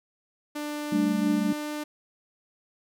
sawtooth tone with pitch glide, 296.6 to 299 Hz, D4 to D4, +17 to +31 cents, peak -27 dBFS, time 0.55-1.84 s, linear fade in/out 10 ms, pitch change +14 cents, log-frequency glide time 1.03-1.72 s
sine chord, G suspended second, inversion none, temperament equal with one note detuned, 194.08 / 220 / 293.7 Hz, G3 / A3 / D4, -17 / 0 / 0 cents, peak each -27 / -27 / -26 dBFS, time 0.92-1.53 s, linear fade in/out 5 ms
effects none

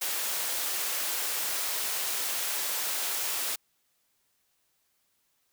white high-pass noise, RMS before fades -31 dBFS, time 0.01-3.56 s, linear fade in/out 10 ms, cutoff 440 Hz, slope 12 dB/octave, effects white hiss -73 dBFS RMS until 5.52 s

